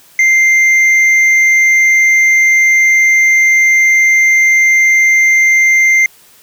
sine tone with hard clipping, 2093 Hz, C7, in tune, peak -7 dBFS, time 0.19-6.06 s, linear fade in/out 2 ms, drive 4 dB, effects white hiss -44 dBFS RMS until 6.42 s

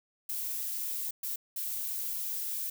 violet noise bursts at uneven times, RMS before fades -35 dBFS, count 3, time 0.29-1.11 / 1.23-1.36 / 1.56-2.7 s, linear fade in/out 5 ms, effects none

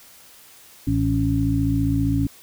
harmonic tone with a mistuned harmonic, 55 Hz, A1, in tune, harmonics 1 / 2 / 3 / 5, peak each -26 / -22 / -27 / -21 dBFS, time 0.87-2.27 s, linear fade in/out 5 ms, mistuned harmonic 5, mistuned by +21 cents, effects white hiss -48 dBFS RMS until 2.42 s

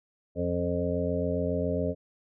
harmonic tone with a mistuned harmonic, 87.31 Hz, F2, in tune, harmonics 1 / 2 / 3 / 5 / 6 / 7, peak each -33 / -33 / -33 / -33 / -33 / -33 dBFS, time 0.35-1.95 s, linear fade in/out 50 ms, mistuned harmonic 3, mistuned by +35 cents, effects none

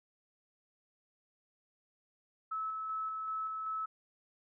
sine tone with tremolo, 1300 Hz, E6, 24 cents flat, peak -34 dBFS, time 2.51-3.86 s, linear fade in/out 10 ms, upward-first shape square, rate 2.6 Hz, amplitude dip 25%, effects none

